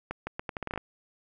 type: accelerating click train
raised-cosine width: 0.5 ms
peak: -18 dBFS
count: 11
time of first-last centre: 0.11-0.777 s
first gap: 160 ms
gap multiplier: 0.78
effects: none